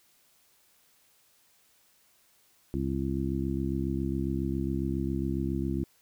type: harmonic tone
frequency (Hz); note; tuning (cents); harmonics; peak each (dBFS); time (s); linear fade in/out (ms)
67.3; C2; +49; 1 / 2 / 3 / 4 / 5; -34 / -34 / -34 / -34 / -34; 2.74-5.84; 0
effects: white hiss -65 dBFS RMS until 6.01 s